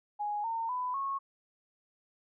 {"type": "tone with pitch steps", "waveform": "sine", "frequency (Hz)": [830.6, 911, 999.2, 1096], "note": ["G#5", "A#5", "B5", "C#6"], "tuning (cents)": [0, -40, 20, -20], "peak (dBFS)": -31, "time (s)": [0.19, 1.19], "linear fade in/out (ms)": 20, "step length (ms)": 250, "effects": []}